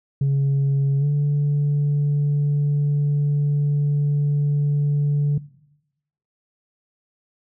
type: tone with pitch glide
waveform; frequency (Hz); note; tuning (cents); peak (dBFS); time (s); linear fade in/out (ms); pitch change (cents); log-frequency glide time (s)
sine; 138.59 to 145.14; C#3 to D3; 0 to -20; -14; 0.21-5.38; 5; +80; 0.99-1.05
effects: noise-tail reverb RT60 0.9 s tail -20 dB re dry + tanh soft clip ceiling -15 dBFS